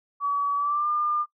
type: tone with pitch glide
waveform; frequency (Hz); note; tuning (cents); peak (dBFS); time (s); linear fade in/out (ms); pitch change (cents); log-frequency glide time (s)
sine; 1139 to 1202.6; C#6 to D6; +47 to +41; -22; 0.2-1.26; 50; +94; 0.56-0.89
effects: noise-tail reverb RT60 0.1 s tail -22 dB re dry